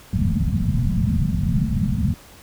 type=low-pass noise; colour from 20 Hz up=white; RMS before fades=-20 dBFS; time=0.13-2.14 s; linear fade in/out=2 ms; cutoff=230 Hz; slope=96 dB/octave; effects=pink hiss -46 dBFS RMS until 2.42 s